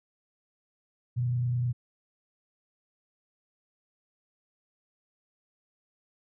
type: tone with frequency modulation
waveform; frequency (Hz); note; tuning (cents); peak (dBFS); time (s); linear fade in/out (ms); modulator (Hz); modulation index
sine; 122.3; B2; -16; -25; 1.16-1.73; 20; 29.9; 0.28
effects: none